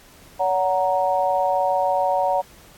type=chord; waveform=sine; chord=F# major; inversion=second; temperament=equal with one note detuned; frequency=566.7 / 740 / 932.3 Hz; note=C#5 / F#5 / A#5; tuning=+38 / 0 / 0 cents; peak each=-22 / -21 / -23 dBFS; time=0.39-2.42 s; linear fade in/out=20 ms; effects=pink hiss -49 dBFS RMS until 2.77 s + AAC 64 kbps